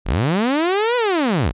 sawtooth linear two-way sweep, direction up then down, 30.87 to 502 to 30.87 Hz, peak -12 dBFS, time 0.05-1.53 s, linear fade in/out 50 ms, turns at 0.96 s, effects resampled to 8000 Hz

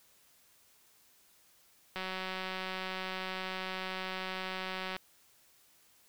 click train, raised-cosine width 0.3 ms, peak -22 dBFS, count 563, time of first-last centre 1.96-4.965 s, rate 187 Hz, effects white hiss -65 dBFS RMS until 6.08 s

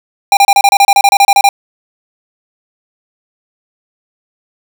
square tone bursts, 800 Hz, G5, 35 cents sharp, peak -4 dBFS, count 15, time 0.32-1.49 s, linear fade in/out 2 ms, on 50 ms, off 30 ms, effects none

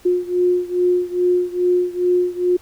sine beating tone pair, 357.3 / 359.7 Hz, F4 / F#4, +40 / -49 cents, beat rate 2.4 Hz, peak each -17 / -19 dBFS, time 0.05-2.57 s, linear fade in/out 10 ms, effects pink hiss -49 dBFS RMS until 2.61 s

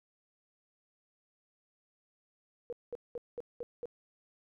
sine tone bursts, 479.8 Hz, A#4, 50 cents sharp, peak -36 dBFS, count 6, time 2.7-3.856 s, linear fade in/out 0 ms, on 26 ms, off 200 ms, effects none

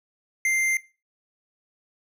triangle tone with hard clipping, 2093 Hz, C7, in tune, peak -22 dBFS, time 0.45-0.77 s, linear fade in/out 2 ms, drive 15 dB, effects noise-tail reverb RT60 0.3 s tail -18 dB re dry

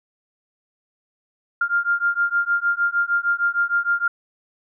sine beating tone pair, 1396.9 / 1403.4 Hz, F6 / F6, 0 / +8 cents, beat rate 6.5 Hz, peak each -21 dBFS, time 1.61-4.08 s, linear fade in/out 5 ms, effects none

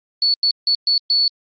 sine tone bursts at uneven times, 4435 Hz, C#8, in tune, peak -13 dBFS, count 5, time 0.22-0.34 / 0.43-0.51 / 0.67-0.75 / 0.87-0.98 / 1.1-1.28 s, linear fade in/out 2 ms, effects Opus 32 kbps

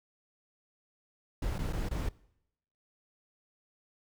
brown noise with dropouts, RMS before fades -33 dBFS, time 1.42-2.09 s, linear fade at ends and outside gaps 5 ms, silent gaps 1.583-1.588 / 1.727-1.731 / 1.889-1.91 s, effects noise-tail reverb RT60 0.8 s tail -22 dB re dry

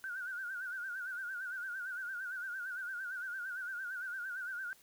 sine tone with vibrato, 1491 Hz, F#6, 13 cents sharp, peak -38 dBFS, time 0.04-4.73 s, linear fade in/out 0 ms, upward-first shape sine, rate 8.8 Hz, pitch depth 97 cents each way, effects white hiss -64 dBFS RMS until 4.82 s

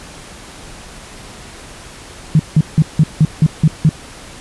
sine tone bursts, 155.56 Hz, D#3, in tune, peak -5 dBFS, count 8, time 2.35-3.892 s, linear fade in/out 2 ms, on 44 ms, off 170 ms, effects pink hiss -35 dBFS RMS until 4.4 s + resampled to 24000 Hz

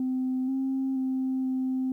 sine tone with pitch steps, 257.8 / 266 / 261.5 / 259.8 Hz, C4 / C4 / C4 / C4, -26 / +29 / -1 / -12 cents, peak -24 dBFS, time 0-1.92 s, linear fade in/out 2 ms, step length 480 ms, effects tanh soft clip ceiling -22 dBFS + 11-bit

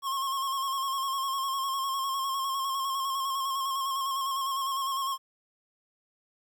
square tone with vibrato, 1081 Hz, C#6, 44 cents flat, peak -29 dBFS, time 0.02-5.18 s, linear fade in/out 50 ms, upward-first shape square, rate 9.9 Hz, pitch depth 35 cents each way, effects 11-bit

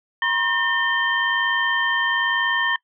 sine tone cluster, 966 / 1067 / 1815 / 3121 Hz, B5 / C6 / A#6 / G7, -39 / +34 / -47 / -8 cents, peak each -27 / -27 / -20 / -27 dBFS, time 0.22-2.76 s, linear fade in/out 2 ms, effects noise-tail reverb RT60 0.1 s tail -24 dB re dry

